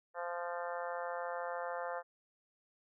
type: harmonic tone with a mistuned harmonic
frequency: 173.6 Hz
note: F3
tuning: 10 cents flat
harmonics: 3 / 4 / 5 / 6 / 7 / 8 / 9 / 10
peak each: -41 / -43 / -45 / -47 / -48 / -49 / -50 / -51 dBFS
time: 0.14-2.03 s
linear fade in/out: 50 ms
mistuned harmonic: 10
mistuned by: +48 cents
effects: none